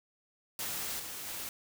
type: noise with level steps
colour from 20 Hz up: white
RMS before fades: -37 / -42 / -40 dBFS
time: 0.59-1.49 s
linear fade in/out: 2 ms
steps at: 0.99 / 1.26 s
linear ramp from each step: 10 ms
effects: none